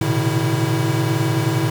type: tone cluster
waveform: square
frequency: 111.4 / 122.9 / 133.9 / 153 / 326.1 Hz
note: A2 / B2 / C3 / D#3 / E4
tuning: +22 / -8 / +40 / -29 / -19 cents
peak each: -24 dBFS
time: 0.01-1.7 s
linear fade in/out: 5 ms
effects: 7-bit